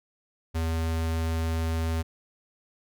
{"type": "tone", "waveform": "square", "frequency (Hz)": 81.5, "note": "E2", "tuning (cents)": -19, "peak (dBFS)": -26, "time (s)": [0.54, 2.03], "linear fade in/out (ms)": 20, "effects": []}